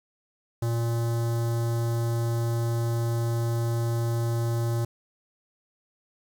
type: tone with notch filter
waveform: square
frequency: 116.54 Hz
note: A#2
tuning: in tune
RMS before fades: -26 dBFS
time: 0.62-4.85 s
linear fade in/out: 5 ms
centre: 2500 Hz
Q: 0.6
effects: 9-bit